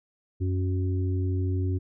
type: harmonic tone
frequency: 92.5 Hz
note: F#2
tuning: in tune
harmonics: 1 / 3 / 4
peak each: -24 / -34 / -36 dBFS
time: 0.4-1.79 s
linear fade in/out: 20 ms
effects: none